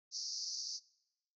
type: band-pass noise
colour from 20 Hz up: pink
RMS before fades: -42 dBFS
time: 0.11-0.8 s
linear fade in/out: 50 ms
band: 4500 to 6100 Hz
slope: 96 dB/octave
effects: noise-tail reverb RT60 0.9 s tail -23 dB re dry